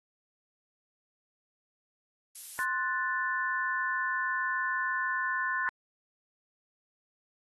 violet noise, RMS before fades -40 dBFS, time 2.35-2.64 s, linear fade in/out 5 ms
sine chord, F# diminished, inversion second, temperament equal, 1046.5 / 1480 / 1760 Hz, C6 / F#6 / A6, 0 / 0 / 0 cents, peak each -33 / -33 / -32 dBFS, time 2.59-5.69 s, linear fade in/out 0 ms
effects AAC 32 kbps

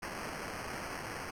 blue noise with sample-and-hold, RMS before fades -41 dBFS, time 0.02-1.31 s, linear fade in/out 10 ms, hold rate 3675 Hz, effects low-pass 12000 Hz 12 dB/octave

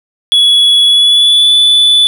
triangle tone with pitch glide, 3380 to 3475 Hz, G#7 to A7, +30 to -22 cents, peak -3 dBFS, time 0.32-2.07 s, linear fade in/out 0 ms, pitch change +48 cents, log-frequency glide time 0.86-1.54 s, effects none

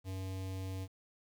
square tone with notch filter, 94.7 Hz, F#2, 41 cents sharp, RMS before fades -40 dBFS, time 0.04-0.88 s, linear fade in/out 50 ms, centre 1400 Hz, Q 1.2, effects 11-bit

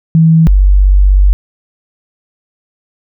sine tone pair in turn, 162.1 / 48.1 Hz, E3 / G1, -29 / -32 cents, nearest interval octave + major sixth, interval 2103 cents, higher first, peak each -3 dBFS, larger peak neither, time 0.15-0.47 / 0.47-1.33 s, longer second, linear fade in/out 0 ms, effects none

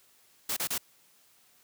white noise bursts, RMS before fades -31 dBFS, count 3, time 0.49-0.78 s, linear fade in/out 5 ms, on 76 ms, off 31 ms, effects white hiss -63 dBFS RMS until 1.63 s + high-pass 80 Hz 12 dB/octave

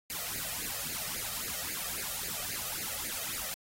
white noise with flanger, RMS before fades -37 dBFS, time 0.1-3.54 s, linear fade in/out 0 ms, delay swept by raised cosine 0.43 to 1.63 ms, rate 3.7 Hz, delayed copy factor +1, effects AAC 48 kbps

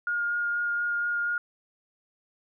sine tone with vibrato, 1421 Hz, F6, 30 cents sharp, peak -25 dBFS, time 0.07-1.38 s, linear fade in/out 2 ms, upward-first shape sine, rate 4.2 Hz, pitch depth 9 cents each way, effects none

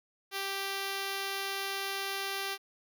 5% pulse tone, 392 Hz, G4, in tune, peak -22 dBFS, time 0.31-2.58 s, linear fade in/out 50 ms, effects none

